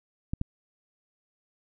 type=clicks; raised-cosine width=5 ms; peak=-17 / -16 dBFS; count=2; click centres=0.335 / 0.414 s; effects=none